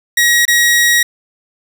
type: tone with dropouts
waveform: sawtooth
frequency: 1900 Hz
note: A#6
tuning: 33 cents sharp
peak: -5 dBFS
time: 0.17-1.03 s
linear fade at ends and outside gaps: 5 ms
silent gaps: 0.454-0.479 s
effects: none